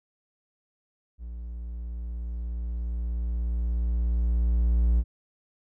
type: tone with level ramp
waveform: triangle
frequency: 58.4 Hz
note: A#1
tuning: 4 cents sharp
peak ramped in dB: -33 to -16 dBFS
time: 1.18-5.04 s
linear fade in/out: 50 ms
effects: none